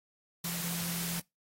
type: tone in noise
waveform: sine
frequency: 171.3 Hz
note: F3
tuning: 33 cents flat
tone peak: -39 dBFS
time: 0.44-1.2 s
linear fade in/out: 5 ms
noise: white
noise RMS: -37 dBFS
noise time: 0.44-1.2 s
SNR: -5 dB
effects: noise-tail reverb RT60 0.2 s tail -23 dB re dry + AAC 48 kbps